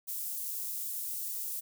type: high-pass noise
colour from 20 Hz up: white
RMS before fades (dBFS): -37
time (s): 0.07-1.61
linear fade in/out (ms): 20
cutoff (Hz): 9700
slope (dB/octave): 12
effects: none